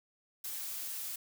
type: noise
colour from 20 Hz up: blue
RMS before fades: -40 dBFS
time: 0.44-1.16 s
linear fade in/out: 5 ms
effects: none